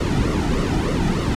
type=noise with flanger; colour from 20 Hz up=brown; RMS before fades=-20 dBFS; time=0-1.35 s; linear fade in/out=5 ms; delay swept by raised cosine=1.2 to 1.88 ms; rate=3.3 Hz; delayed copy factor=-0.7; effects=low-pass 8000 Hz 12 dB/octave